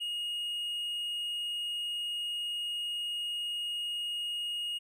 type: tone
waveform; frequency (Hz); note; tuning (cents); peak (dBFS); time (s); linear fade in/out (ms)
triangle; 2869; F7; +46; -31; 0-4.79; 20
effects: none